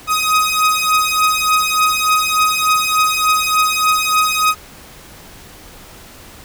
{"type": "beating tone pair", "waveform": "sawtooth", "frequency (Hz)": [1255, 1258.4], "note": ["D#6", "D#6"], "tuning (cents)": [15, 19], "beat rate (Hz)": 3.4, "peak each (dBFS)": -12, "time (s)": [0.07, 4.55], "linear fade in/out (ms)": 50, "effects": ["pink hiss -39 dBFS RMS until 6.44 s"]}